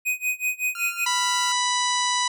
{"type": "tone with tremolo", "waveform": "square", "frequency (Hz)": 2498, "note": "D#7", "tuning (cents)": 6, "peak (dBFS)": -21, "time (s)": [0.05, 1.06], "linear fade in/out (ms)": 20, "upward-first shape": "sine", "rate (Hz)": 5.3, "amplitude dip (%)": 95}
{"type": "tone", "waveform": "sawtooth", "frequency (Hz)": 1386, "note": "F6", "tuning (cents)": -14, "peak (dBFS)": -29, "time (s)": [0.75, 1.52], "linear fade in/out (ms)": 2}
{"type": "harmonic tone", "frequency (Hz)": 987.8, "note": "B5", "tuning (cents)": 0, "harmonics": [1, 2, 3, 4, 5, 6, 7, 8, 9], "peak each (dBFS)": [-24, -29, -31, -28, -34, -30, -35, -37, -36], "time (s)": [1.06, 2.28], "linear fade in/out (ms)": 5}
{"effects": []}